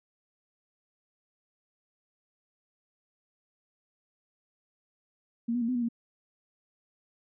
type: tone with pitch steps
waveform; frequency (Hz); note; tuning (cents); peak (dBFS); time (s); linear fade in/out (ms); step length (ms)
sine; 232.9 / 244.1 / 230 / 253.1 / 241.1 / 233; A#3 / B3 / A#3 / B3 / B3 / A#3; -1 / -20 / -23 / +43 / -41 / -1; -26; 5.48-5.888; 10; 68
effects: none